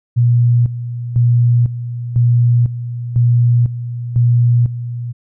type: tone with tremolo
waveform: sine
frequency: 120 Hz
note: B2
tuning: 49 cents flat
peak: -8 dBFS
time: 0.16-5.13 s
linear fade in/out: 20 ms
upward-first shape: square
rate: 1 Hz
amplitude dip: 75%
effects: none